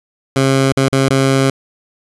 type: tone with dropouts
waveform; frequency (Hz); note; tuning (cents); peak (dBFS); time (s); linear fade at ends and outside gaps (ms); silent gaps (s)
15% pulse; 134.8; C#3; -48; -4; 0.36-1.5; 2; 0.723-0.77 / 0.885-0.926 / 1.087-1.105
effects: resampled to 24000 Hz + 7-bit